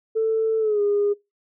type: tone with pitch glide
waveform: sine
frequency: 443.7 to 409.2 Hz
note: A4 to G#4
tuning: +14 to -26 cents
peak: -17 dBFS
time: 0.15-1.14 s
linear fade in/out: 20 ms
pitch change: -140 cents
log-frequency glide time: 0.59-0.81 s
effects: noise-tail reverb RT60 0.2 s tail -23 dB re dry + tanh soft clip ceiling -13 dBFS